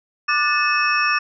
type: tone cluster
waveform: sine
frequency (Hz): 1186 / 1464 / 1760 / 2580 / 5460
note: D6 / F#6 / A6 / E7 / F8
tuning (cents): +17 / -19 / 0 / -38 / -40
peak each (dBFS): -20 / -25 / -23 / -21 / -27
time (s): 0.28-1.19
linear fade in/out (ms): 10
effects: none